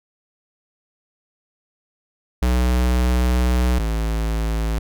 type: tone pair in turn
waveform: square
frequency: 61.74 / 55 Hz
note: B1 / A1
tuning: 0 / 0 cents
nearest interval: major second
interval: 200 cents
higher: first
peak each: -16 / -20 dBFS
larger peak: first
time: 2.42-3.79 / 3.79-4.79 s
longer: first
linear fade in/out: 5 ms
effects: none